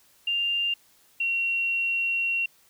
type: tone pair in turn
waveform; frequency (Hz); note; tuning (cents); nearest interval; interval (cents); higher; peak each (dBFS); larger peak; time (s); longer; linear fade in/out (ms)
sine; 2794 / 2740; F7 / F7; 0 / -34; unison; 34; first; -23; neither; 0.27-0.74 / 1.2-2.46; second; 5
effects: white hiss -60 dBFS RMS until 2.69 s